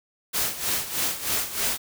white noise with tremolo, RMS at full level -24 dBFS, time 0.33-1.78 s, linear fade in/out 20 ms, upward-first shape sine, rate 3.2 Hz, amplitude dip 75%, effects none

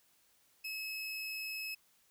30% pulse tone, 2580 Hz, E7, 38 cents flat, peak -36 dBFS, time 0.64-1.75 s, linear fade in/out 10 ms, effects white hiss -70 dBFS RMS until 2.1 s

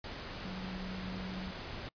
sine tone in noise, 186.3 Hz, F#3, 12 cents sharp, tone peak -40 dBFS, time 0.45-1.51 s, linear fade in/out 2 ms, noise pink, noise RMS -43 dBFS, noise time 0.04-1.89 s, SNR 0 dB, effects noise-tail reverb RT60 0.1 s tail -26 dB re dry + resampled to 11025 Hz

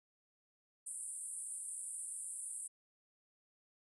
pink band-pass noise, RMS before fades -45 dBFS, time 0.86-2.68 s, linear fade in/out 10 ms, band 8400 to 10000 Hz, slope 96 dB/octave, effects none

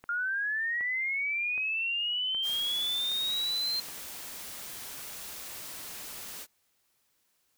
click train, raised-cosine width 0.5 ms, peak -31 dBFS, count 6, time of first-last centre 0.04-3.886 s, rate 1.3 Hz
sine linear sweep, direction up, 1396.9 to 4177 Hz, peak -28 dBFS, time 0.09-3.8 s, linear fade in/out 2 ms
white noise, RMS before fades -42 dBFS, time 2.42-6.47 s, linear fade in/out 50 ms
effects white hiss -73 dBFS RMS until 7.57 s

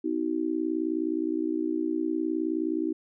sine tone with amplitude modulation, 318.8 Hz, D#4, 42 cents sharp, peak -21 dBFS, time 0.04-2.93 s, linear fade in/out 10 ms, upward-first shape sine, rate 59.4 Hz, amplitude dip 100%, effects none

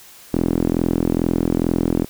sawtooth tone with band-pass filter, 42.29 Hz, E1, 45 cents sharp, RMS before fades -19 dBFS, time 0.33-2.05 s, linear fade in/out 10 ms, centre 290 Hz, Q 2.2, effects white hiss -44 dBFS RMS until 2.09 s

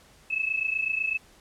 sine tone pair together, 2581 / 2609 Hz, E7 / E7, -37 / -18 cents, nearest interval unison, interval 19 cents, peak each -29 / -27 dBFS, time 0.3-1.18 s, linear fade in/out 10 ms, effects pink hiss -56 dBFS RMS until 1.4 s + low-pass 11000 Hz 12 dB/octave

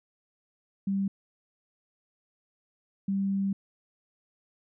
sine tone bursts at uneven times, 196 Hz, G3, in tune, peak -25 dBFS, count 2, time 0.87-1.08 / 3.08-3.53 s, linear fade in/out 5 ms, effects none

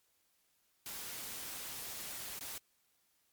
white noise with dropouts, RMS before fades -44 dBFS, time 0.86-2.58 s, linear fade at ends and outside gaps 1 ms, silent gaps 2.39-2.409 s, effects white hiss -75 dBFS RMS until 3.32 s + MP3 96 kbps

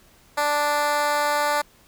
10% pulse tone with high-pass filter, 293.7 Hz, D4, in tune, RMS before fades -22 dBFS, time 0.37-1.62 s, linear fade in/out 10 ms, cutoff 700 Hz, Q 1.8, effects pink hiss -55 dBFS RMS until 1.87 s

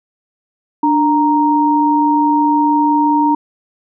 sine tone pair together, 295.7 / 932.3 Hz, D4 / A#5, +12 / 0 cents, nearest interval octave + minor sixth, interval 1988 cents, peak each -13 / -12 dBFS, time 0.83-3.35 s, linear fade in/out 5 ms, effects none

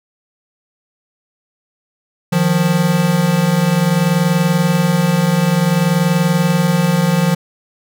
square tone pair together, 155.56 / 176.11 Hz, D#3 / F3, 0 / +15 cents, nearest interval major second, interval 215 cents, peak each -17 / -14 dBFS, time 2.32-7.35 s, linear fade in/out 10 ms, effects none

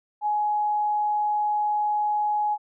sine tone, 839 Hz, G#5, 17 cents sharp, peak -21 dBFS, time 0.21-2.58 s, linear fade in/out 50 ms, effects none

